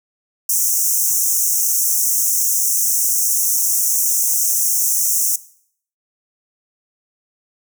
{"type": "high-pass noise", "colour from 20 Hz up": "pink", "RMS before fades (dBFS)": -17, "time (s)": [0.49, 5.36], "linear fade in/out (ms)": 5, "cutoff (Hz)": 5700, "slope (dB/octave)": 96, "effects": ["noise-tail reverb RT60 0.6 s tail -18 dB re dry"]}